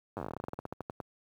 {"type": "slowing click train", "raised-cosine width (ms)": 1, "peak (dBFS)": -23, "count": 22, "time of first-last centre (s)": [0.17, 1.002], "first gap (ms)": 9, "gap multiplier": 1.13, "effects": ["high-pass 80 Hz 12 dB/octave", "10-bit"]}